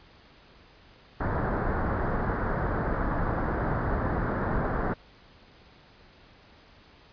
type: low-pass noise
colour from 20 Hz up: pink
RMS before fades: -28 dBFS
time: 1.2-4.94 s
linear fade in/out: 10 ms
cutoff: 1700 Hz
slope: 48 dB/octave
effects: pink hiss -55 dBFS RMS until 7.12 s + resampled to 11025 Hz